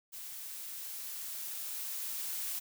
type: noise with level ramp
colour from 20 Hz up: blue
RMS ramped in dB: -45 to -37 dBFS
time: 0.12-2.6 s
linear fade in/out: 20 ms
effects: none